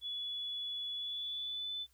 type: tone with pitch glide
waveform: sine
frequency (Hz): 3411 to 3505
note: G#7 to A7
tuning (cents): +46 to -7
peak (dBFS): -37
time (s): 0.01-1.87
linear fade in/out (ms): 50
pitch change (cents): +47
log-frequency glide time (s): 0.95-1.72
effects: added 65 Hz sine -70 dBFS peak until 1.93 s + white hiss -73 dBFS RMS until 1.93 s